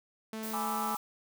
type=tone; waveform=sawtooth; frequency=220 Hz; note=A3; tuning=in tune; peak=-33 dBFS; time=0.33-0.95 s; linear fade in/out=2 ms
type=noise; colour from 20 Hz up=blue; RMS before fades=-42 dBFS; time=0.43-0.97 s; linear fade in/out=2 ms
type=chord; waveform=sine; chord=E dominant seventh; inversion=first; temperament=equal; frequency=830.6 / 987.8 / 1174.7 / 1318.5 Hz; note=G#5 / B5 / D6 / E6; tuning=0 / 0 / 0 / 0 cents; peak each=-35 / -40 / -38 / -39 dBFS; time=0.53-0.97 s; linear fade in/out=10 ms
effects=none